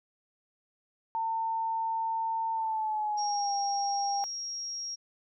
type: tone with pitch glide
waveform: sine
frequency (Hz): 900 to 801.8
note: A5 to G5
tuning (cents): +39 to +39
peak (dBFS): -28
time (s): 1.15-4.24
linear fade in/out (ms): 0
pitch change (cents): -200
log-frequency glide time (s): 2.54-3.53
type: tone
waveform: sine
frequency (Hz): 5600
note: F8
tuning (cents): +4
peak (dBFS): -34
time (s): 3.17-4.96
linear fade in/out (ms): 20
effects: none